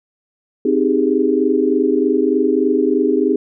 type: chord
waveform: sine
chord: Ab major seventh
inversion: first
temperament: equal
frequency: 261.6 / 311.1 / 392 / 415.3 Hz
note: C4 / Eb4 / G4 / Ab4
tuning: 0 / 0 / 0 / 0 cents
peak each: -18 dBFS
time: 0.65-3.36 s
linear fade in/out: 5 ms
effects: none